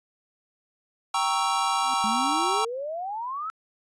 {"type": "chord", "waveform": "square", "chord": "G diminished seventh", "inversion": "none", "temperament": "equal", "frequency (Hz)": [784, 932.3, 1108.7, 1318.5], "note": ["G5", "Bb5", "Db6", "Fb6"], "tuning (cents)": [0, 0, 0, 0], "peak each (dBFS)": -29, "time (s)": [1.14, 2.65], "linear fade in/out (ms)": 5}
{"type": "tone with exponential growth", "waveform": "triangle", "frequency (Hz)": 261.6, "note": "C4", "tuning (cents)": 0, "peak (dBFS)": -35, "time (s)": [1.73, 1.94], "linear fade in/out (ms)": 1, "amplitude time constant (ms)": 44}
{"type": "exponential sweep", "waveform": "sine", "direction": "up", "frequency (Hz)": [207.7, 1339], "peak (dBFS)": -29, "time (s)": [2.04, 3.5], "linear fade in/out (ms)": 0}
{"effects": ["resampled to 22050 Hz"]}